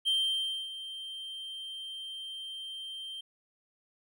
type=tone with ADSR envelope; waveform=triangle; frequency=3145 Hz; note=G7; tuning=5 cents sharp; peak=-23 dBFS; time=0.05-3.21 s; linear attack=28 ms; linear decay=610 ms; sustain=-14 dB; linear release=7 ms; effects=none